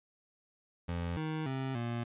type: tone with pitch steps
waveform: 25% pulse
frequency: 85.9 / 156.8 / 133 / 118.1 Hz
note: F2 / D#3 / C3 / A#2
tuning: -28 / +14 / +29 / +23 cents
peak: -30 dBFS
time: 0.88-2.04 s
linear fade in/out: 10 ms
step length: 290 ms
effects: resampled to 8000 Hz